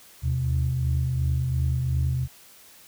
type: tone cluster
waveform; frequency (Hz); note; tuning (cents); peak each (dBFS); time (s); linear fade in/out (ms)
sine; 76.1 / 78.9 / 128.1; D#2 / D#2 / C3; -38 / +25 / -36; -30 / -25 / -23; 0.22-2.28; 50
effects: tanh soft clip ceiling -15 dBFS + white hiss -51 dBFS RMS until 2.87 s